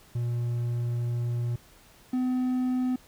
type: tone pair in turn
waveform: triangle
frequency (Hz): 119.6 / 253.4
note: A#2 / B3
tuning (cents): +45 / +45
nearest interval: octave + minor second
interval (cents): 1300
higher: second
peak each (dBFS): -24 / -22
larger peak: second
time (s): 0.15-1.56 / 2.13-2.96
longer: first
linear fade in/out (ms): 5
effects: pink hiss -56 dBFS RMS until 3.07 s